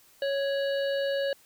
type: harmonic tone with a mistuned harmonic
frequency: 554.4 Hz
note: C#5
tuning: in tune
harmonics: 1 / 3 / 5 / 7 / 8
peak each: -26 / -36 / -40 / -43 / -44 dBFS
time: 0.22-1.33 s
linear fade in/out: 2 ms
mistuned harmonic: 5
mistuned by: +87 cents
effects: white hiss -59 dBFS RMS until 1.45 s